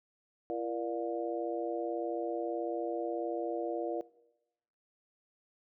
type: harmonic tone with a mistuned harmonic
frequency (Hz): 118.4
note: A#2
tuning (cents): +27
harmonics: 3 / 4 / 5 / 6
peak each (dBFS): -37 / -38 / -39 / -40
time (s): 0.5-4.01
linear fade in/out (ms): 0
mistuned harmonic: 3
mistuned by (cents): -78
effects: noise-tail reverb RT60 0.9 s tail -20 dB re dry